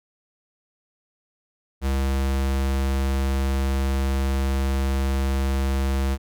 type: tone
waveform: square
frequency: 67.5 Hz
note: C#2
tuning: 45 cents flat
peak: -21 dBFS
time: 1.81-6.18 s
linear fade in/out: 50 ms
effects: none